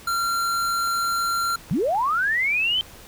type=tone; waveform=square; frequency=1374 Hz; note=F6; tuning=29 cents flat; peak=-22 dBFS; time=0.07-1.56 s; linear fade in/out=5 ms
type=clicks; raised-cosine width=0.5 ms; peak=-27 dBFS; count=5; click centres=0.875 / 1.046 / 1.504 / 1.698 / 1.949 s
type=linear sweep; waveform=sine; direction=up; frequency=132.6 to 3130 Hz; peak=-19 dBFS; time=1.71-2.81 s; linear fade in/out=0 ms
effects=pink hiss -45 dBFS RMS until 3.07 s